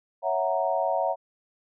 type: chord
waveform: sine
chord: F# dominant seventh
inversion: second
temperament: equal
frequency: 554.4 / 659.3 / 740 / 932.3 Hz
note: C#5 / E5 / F#5 / A#5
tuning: 0 / 0 / 0 / 0 cents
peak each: -29 / -27 / -28 / -30 dBFS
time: 0.22-1.16 s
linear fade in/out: 50 ms
effects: none